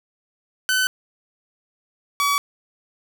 sawtooth tone pair in turn, 1514 / 1138.8 Hz, F#6 / C#6, +39 / +46 cents, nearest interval perfect fourth, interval 493 cents, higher first, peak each -14 dBFS, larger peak neither, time 0.69-0.87 / 2.2-2.38 s, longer neither, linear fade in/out 0 ms, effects none

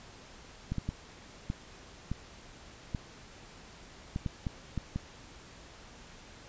clicks, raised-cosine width 5 ms, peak -20 dBFS, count 11, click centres 0.72 / 0.783 / 0.89 / 1.501 / 2.116 / 2.948 / 4.161 / 4.262 / 4.468 / 4.777 / 4.96 s, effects pink hiss -52 dBFS RMS until 6.48 s + resampled to 16000 Hz

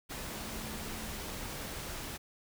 sine tone in noise, 217.9 Hz, A3, 17 cents flat, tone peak -47 dBFS, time 0.34-1.21 s, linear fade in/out 20 ms, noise pink, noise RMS -41 dBFS, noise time 0.09-2.18 s, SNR -9 dB, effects none

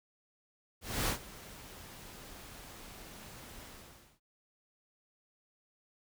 pink noise with ADSR envelope, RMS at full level -31 dBFS, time 0.81-4.2 s, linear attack 270 ms, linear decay 100 ms, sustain -19 dB, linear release 550 ms, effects none

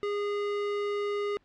square tone, 410 Hz, G#4, 22 cents flat, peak -29 dBFS, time 0.03-1.37 s, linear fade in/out 0 ms, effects pink hiss -67 dBFS RMS until 1.44 s + low-pass 3000 Hz 12 dB/octave

